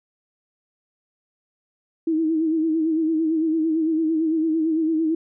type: tone with vibrato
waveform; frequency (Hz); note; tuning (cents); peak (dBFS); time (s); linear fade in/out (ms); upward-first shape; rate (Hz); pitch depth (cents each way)
sine; 319.7; D#4; +47; -18; 2.07-5.15; 5; sine; 8.9; 56
effects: none